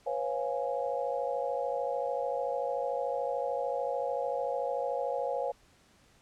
sine chord, C# dominant seventh, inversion third, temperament equal with one note detuned, 493.9 / 547.4 / 698.5 / 830.6 Hz, B4 / C#5 / E#5 / G#5, 0 / -22 / 0 / 0 cents, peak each -35 / -33 / -37 / -37 dBFS, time 0.06-5.52 s, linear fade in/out 10 ms, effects pink hiss -63 dBFS RMS until 6.21 s + low-pass 9000 Hz 12 dB/octave

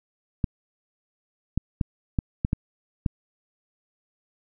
clicks, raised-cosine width 5 ms, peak -10 dBFS, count 7, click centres 0.442 / 1.576 / 1.812 / 2.188 / 2.449 / 2.531 / 3.062 s, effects none

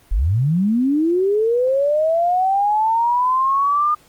sine linear sweep, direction up, 34.65 to 1219 Hz, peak -14 dBFS, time 0.11-3.95 s, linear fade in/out 10 ms, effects pink hiss -52 dBFS RMS until 4.08 s + Opus 24 kbps

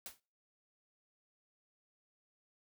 white noise with exponential decay, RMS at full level -42 dBFS, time 0.06-0.2 s, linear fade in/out 1 ms, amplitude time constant 30 ms, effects noise-tail reverb RT60 0.4 s tail -26 dB re dry

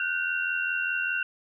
sine tone cluster, 1455 / 1540 / 2746 Hz, F#6 / G6 / F7, -29 / -31 / -30 cents, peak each -30 dBFS, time 0-1.23 s, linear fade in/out 2 ms, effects none

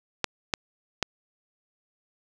clicks, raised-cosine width 0.2 ms, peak -6 dBFS, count 3, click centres 0.243 / 0.538 / 1.027 s, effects none

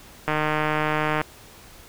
click train, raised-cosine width 0.5 ms, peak -8 dBFS, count 144, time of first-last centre 0.28-1.215 s, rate 153 Hz, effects pink hiss -47 dBFS RMS until 1.88 s

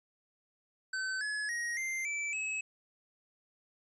square tone with pitch steps, 1531 / 1698.8 / 1884.9 / 2091 / 2321 / 2575 Hz, G6 / G#6 / A#6 / C7 / D7 / E7, -41 / +39 / +19 / -2 / -21 / -41 cents, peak -34 dBFS, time 0.93-2.61 s, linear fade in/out 5 ms, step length 280 ms, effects resampled to 22050 Hz

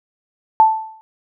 sine tone with exponential decay, 880 Hz, A5, in tune, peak -4 dBFS, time 0.6-1.01 s, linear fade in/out 0 ms, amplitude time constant 87 ms, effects none

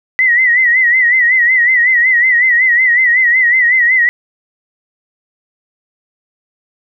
sine tone with vibrato, 1970 Hz, B6, 5 cents flat, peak -7 dBFS, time 0.19-4.09 s, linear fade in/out 0 ms, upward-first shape sine, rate 5.4 Hz, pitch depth 92 cents each way, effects none

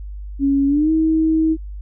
sine tone with pitch glide, 277.3 to 318.5 Hz, C#4 to D#4, +1 to +41 cents, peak -13 dBFS, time 0.39-1.57 s, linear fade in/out 50 ms, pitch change +240 cents, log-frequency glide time 0.67-0.91 s, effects added 50 Hz sine -28 dBFS peak until 1.81 s

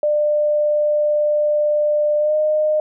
sine tone with pitch glide, 597 to 612 Hz, D5 to D#5, +28 to -29 cents, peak -14 dBFS, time 0.03-2.8 s, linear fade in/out 2 ms, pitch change +43 cents, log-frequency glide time 2.19-2.35 s, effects none

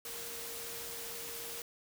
sine tone in noise, 466.2 Hz, A#4, in tune, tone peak -50 dBFS, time 0.05-1.62 s, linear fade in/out 2 ms, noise white, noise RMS -43 dBFS, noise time 0.05-1.62 s, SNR -10 dB, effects none

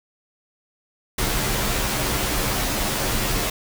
pink noise with comb filter, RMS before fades -23 dBFS, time 1.18-3.5 s, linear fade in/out 5 ms, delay 12 ms, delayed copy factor -0.95, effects none

